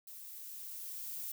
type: noise with level ramp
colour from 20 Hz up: violet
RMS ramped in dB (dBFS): -50 to -41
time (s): 0.07-1.32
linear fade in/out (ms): 5
effects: none